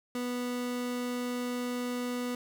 30% pulse tone, 246 Hz, B3, 7 cents flat, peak -29 dBFS, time 0.15-2.35 s, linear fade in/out 2 ms, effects none

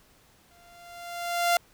sawtooth tone with exponential growth, 694 Hz, F5, 11 cents flat, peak -15 dBFS, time 0.51-1.57 s, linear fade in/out 2 ms, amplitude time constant 230 ms, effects pink hiss -60 dBFS RMS until 1.73 s

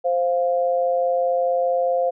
sine tone pair together, 523.3 / 698.5 Hz, C5 / F5, 0 / 0 cents, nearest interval perfect fourth, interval 500 cents, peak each -19 / -22 dBFS, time 0.04-2.11 s, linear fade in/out 20 ms, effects none

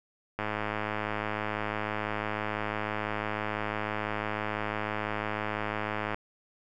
click train, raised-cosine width 0.5 ms, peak -16 dBFS, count 611, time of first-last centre 0.39-6.145 s, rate 106 Hz, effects none

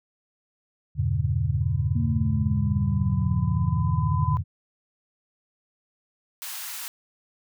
sine chord, E diminished seventh, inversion none, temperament just, 82.41 / 98.89 / 118.67 / 142.4 Hz, E2 / G2 / Bb2 / Db3, 0 / +16 / +31 / +47 cents, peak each -27 dBFS, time 0.95-4.44 s, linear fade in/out 50 ms
sine tone with exponential growth, 1008 Hz, B5, 35 cents sharp, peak -27 dBFS, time 1.61-4.37 s, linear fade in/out 0 ms, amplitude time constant 600 ms
sine exponential sweep, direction down, 232.5 to 148.1 Hz, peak -27 dBFS, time 1.95-4.41 s, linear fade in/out 10 ms
white high-pass noise, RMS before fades -35 dBFS, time 6.42-6.88 s, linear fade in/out 0 ms, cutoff 810 Hz, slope 24 dB/octave
effects none

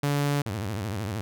sawtooth tone, 143.6 Hz, D3, 39 cents flat, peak -19 dBFS, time 0.03-0.42 s, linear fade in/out 5 ms
sawtooth tone with vibrato, 103.3 Hz, G#2, 9 cents flat, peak -25 dBFS, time 0.46-1.21 s, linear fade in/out 0 ms, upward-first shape sine, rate 13 Hz, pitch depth 200 cents each way
effects none

